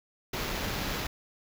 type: noise with sample-and-hold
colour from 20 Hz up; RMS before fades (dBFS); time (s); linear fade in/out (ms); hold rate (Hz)
pink; -33; 0.33-1.07; 5; 8820
effects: none